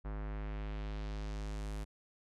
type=tone with low-pass filter sweep; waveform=square; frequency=51.91 Hz; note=G#1; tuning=in tune; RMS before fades=-40 dBFS; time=0.04-1.85 s; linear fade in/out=20 ms; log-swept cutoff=1400 to 11000 Hz; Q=1.2; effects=none